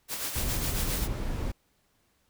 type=noise with tremolo; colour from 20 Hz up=white; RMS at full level=-32 dBFS; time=0.08-1.08 s; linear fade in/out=50 ms; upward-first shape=sine; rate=7.3 Hz; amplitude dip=45%
type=noise; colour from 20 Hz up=brown; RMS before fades=-31 dBFS; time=0.35-1.52 s; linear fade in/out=10 ms
effects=pink hiss -70 dBFS RMS until 2.29 s